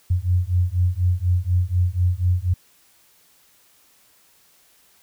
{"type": "beating tone pair", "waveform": "sine", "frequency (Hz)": [87.8, 91.9], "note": ["F2", "F#2"], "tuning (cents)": [10, -11], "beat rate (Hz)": 4.1, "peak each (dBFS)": -20, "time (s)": [0.1, 2.54], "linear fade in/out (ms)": 10, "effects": ["white hiss -57 dBFS RMS until 5.02 s"]}